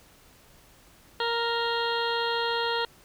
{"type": "harmonic tone", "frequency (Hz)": 466.2, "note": "A#4", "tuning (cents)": 0, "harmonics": [1, 2, 3, 4, 6, 7, 8, 9], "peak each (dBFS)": [-30, -30, -33, -36, -38, -35, -39, -36], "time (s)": [1.2, 2.85], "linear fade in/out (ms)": 2, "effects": ["pink hiss -56 dBFS RMS until 3.04 s"]}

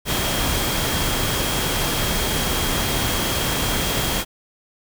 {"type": "tone in noise", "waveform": "sine", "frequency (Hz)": 3251, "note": "G#7", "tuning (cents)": -38, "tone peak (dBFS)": -30, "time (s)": [0.05, 4.25], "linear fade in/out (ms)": 50, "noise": "pink", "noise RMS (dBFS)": -22, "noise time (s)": [0.05, 4.25], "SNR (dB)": -11, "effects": []}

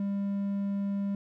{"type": "tone", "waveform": "triangle", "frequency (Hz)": 199.4, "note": "G3", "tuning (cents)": 30, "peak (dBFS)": -26, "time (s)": [0, 1.15], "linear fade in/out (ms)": 2, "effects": []}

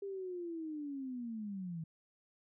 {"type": "linear sweep", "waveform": "sine", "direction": "down", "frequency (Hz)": [401.7, 157.2], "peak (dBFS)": -39, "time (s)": [0.02, 1.84], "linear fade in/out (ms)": 5, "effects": []}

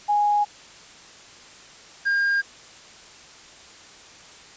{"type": "tone pair in turn", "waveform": ["sine", "triangle"], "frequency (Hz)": [828, 1610.7], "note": ["G#5", "G6"], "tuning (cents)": [-5, 47], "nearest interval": "octave", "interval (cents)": 1152, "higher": "second", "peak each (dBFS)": -17, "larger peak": "neither", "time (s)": [[0.08, 0.45], [2.05, 2.42]], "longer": "neither", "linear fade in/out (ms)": 20, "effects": ["white hiss -46 dBFS RMS until 4.56 s", "resampled to 16000 Hz"]}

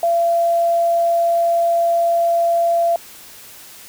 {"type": "tone", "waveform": "sine", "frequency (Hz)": 680, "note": "F5", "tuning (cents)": -46, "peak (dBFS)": -13, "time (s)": [0.03, 2.96], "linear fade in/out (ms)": 2, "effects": ["white hiss -40 dBFS RMS until 3.88 s"]}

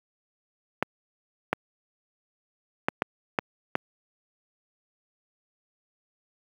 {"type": "clicks", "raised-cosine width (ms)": 0.5, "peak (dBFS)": -7, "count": 6, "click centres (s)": [0.826, 1.53, 2.885, 3.021, 3.388, 3.754], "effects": ["high-pass 150 Hz 12 dB/octave", "8-bit"]}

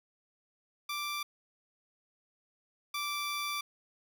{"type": "tone pair in turn", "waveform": "15% pulse", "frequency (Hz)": [1174.7, 1168.9], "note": ["D6", "D6"], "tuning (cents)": [0, -9], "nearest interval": "unison", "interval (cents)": 9, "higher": "first", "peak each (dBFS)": [-28, -27], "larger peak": "second", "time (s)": [[0.89, 1.23], [2.94, 3.61]], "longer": "second", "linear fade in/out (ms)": 5, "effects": []}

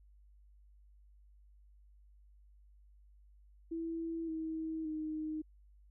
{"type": "tone with pitch steps", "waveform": "sine", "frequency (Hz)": [329.6, 319.8, 310.4], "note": ["E4", "D#4", "D#4"], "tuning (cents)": [0, 48, -4], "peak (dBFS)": -36, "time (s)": [3.71, 5.42], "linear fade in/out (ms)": 10, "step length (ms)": 570, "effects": ["added 50 Hz sine -59 dBFS peak until 5.9 s"]}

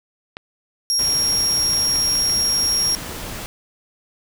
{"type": "clicks", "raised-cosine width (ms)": 0.3, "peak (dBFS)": -15, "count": 5, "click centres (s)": [0.369, 1.734, 1.958, 2.154, 2.297]}
{"type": "tone", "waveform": "35% pulse", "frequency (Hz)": 5588, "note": "F8", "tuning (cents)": 0, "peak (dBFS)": -14, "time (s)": [0.9, 2.95], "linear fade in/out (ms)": 0}
{"type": "noise", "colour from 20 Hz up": "pink", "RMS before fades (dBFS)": -31, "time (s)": [0.99, 3.46], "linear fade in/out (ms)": 0}
{"effects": []}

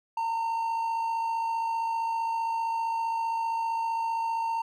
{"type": "tone with amplitude modulation", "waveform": "triangle", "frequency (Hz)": 912, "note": "A#5", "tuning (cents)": -38, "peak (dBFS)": -23, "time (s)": [0.17, 4.62], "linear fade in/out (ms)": 5, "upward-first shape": "sine", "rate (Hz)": 55.3, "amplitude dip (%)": 35, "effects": []}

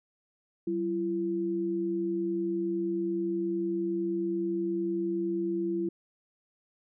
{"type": "tone pair together", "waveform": "sine", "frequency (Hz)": [190, 338.8], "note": ["F#3", "E4"], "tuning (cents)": [46, 48], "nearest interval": "minor seventh", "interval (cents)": 1002, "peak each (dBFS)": [-35, -28], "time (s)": [0.67, 5.89], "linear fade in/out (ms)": 5, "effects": []}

